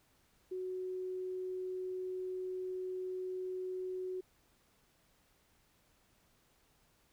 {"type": "tone", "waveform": "sine", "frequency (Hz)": 370, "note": "F#4", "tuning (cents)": 0, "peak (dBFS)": -37, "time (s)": [0.51, 4.21], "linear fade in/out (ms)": 10, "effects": ["pink hiss -71 dBFS RMS until 7.12 s"]}